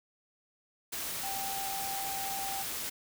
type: tone in noise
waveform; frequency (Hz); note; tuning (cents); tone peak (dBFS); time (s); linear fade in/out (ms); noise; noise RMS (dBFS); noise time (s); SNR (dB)
sine; 784; G5; 0; -37; 1.23-2.63; 10; white; -37; 0.92-2.9; -3
effects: none